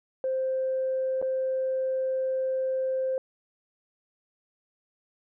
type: tone with dropouts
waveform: sine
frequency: 523.3 Hz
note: C5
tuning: in tune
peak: -24 dBFS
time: 0.24-3.18 s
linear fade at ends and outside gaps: 1 ms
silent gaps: 1.216-1.225 s
effects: tanh soft clip ceiling -20 dBFS